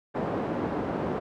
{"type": "band-pass noise", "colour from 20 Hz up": "pink", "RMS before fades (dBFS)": -30, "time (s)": [0.14, 1.2], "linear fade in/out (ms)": 20, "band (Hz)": [170, 840], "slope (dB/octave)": 12, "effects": []}